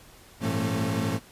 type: tone cluster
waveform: 35% pulse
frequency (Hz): 102 / 113.9 / 167.6 / 222.6 / 271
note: G#2 / A#2 / E3 / A3 / C#4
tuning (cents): -31 / -40 / +29 / +20 / -39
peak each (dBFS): -30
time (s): 0.4-1.2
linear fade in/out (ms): 50
effects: pink hiss -52 dBFS RMS until 1.31 s + resampled to 32000 Hz